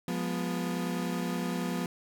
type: chord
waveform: 35% pulse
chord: F diminished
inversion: none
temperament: equal with one note detuned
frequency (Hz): 177.26 / 207.7 / 246.9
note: F3 / Ab3 / Cb4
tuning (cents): +26 / 0 / 0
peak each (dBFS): -31 / -37 / -33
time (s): 0.08-1.86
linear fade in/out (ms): 2
effects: none